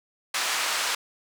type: band-pass noise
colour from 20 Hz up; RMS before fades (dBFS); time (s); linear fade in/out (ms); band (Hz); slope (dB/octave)
pink; -27; 0.34-0.95; 5; 1100 to 8200; 12
effects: none